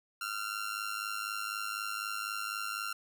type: tone with amplitude modulation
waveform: sawtooth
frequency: 1378 Hz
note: F6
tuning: 24 cents flat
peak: -28 dBFS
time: 0.21-2.93 s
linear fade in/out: 5 ms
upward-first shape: sine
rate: 104 Hz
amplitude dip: 75%
effects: none